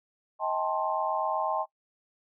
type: chord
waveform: sine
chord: A half-diminished seventh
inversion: second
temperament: just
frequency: 633.6 / 792 / 880 / 1056 Hz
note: Eb5 / G5 / A5 / C6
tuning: +31 / +18 / 0 / +16 cents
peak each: -32 dBFS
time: 0.39-1.66 s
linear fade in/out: 50 ms
effects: noise-tail reverb RT60 0.1 s tail -19 dB re dry